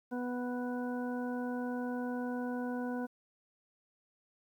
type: harmonic tone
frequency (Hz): 246.9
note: B3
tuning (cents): 0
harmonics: 1 / 2 / 3 / 4 / 6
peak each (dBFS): -35 / -41 / -45 / -48 / -47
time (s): 0.11-3.07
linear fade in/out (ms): 20
effects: 11-bit

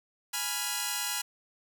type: chord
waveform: 5% pulse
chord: F diminished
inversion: first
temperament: equal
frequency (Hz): 830.6 / 987.8 / 1396.9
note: Ab5 / Cb6 / F6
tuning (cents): 0 / 0 / 0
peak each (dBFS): -23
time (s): 0.33-1.22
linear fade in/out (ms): 10
effects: none

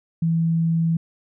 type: tone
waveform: sine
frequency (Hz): 164.81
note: E3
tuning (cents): 0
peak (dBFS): -17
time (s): 0.22-0.97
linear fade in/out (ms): 5
effects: none

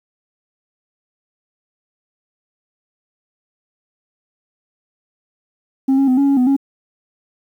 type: tone with pitch steps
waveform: sine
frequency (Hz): 267.6 / 273.5 / 255.2 / 279.2 / 277.6 / 250.3 / 275.2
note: C4 / C#4 / C4 / C#4 / C#4 / B3 / C#4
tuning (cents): +39 / -23 / -43 / +13 / +3 / +23 / -12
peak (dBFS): -8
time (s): 5.88-6.566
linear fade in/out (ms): 10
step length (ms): 98
effects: tanh soft clip ceiling -10 dBFS + 8-bit

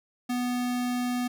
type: tone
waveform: square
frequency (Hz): 246.6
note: B3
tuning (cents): -2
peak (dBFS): -27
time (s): 0.29-1.28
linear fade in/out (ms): 10
effects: none

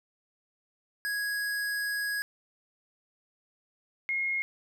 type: tone pair in turn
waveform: square / sine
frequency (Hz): 1661.2 / 2151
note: G#6 / C7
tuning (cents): 0 / +47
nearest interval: major third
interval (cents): 447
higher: second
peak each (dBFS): -30 / -27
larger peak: second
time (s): 1.05-2.22 / 4.09-4.42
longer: first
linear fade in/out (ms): 0
effects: none

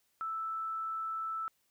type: tone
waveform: sine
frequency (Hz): 1318.5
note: E6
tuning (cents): 0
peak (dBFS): -34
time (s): 0.21-1.48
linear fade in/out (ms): 0
effects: white hiss -75 dBFS RMS until 1.7 s

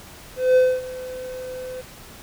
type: tone with ADSR envelope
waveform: triangle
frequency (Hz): 510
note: C5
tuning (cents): -44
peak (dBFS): -9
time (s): 0.36-1.82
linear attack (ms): 200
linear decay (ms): 250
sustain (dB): -19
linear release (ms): 18
effects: pink hiss -43 dBFS RMS until 2.22 s

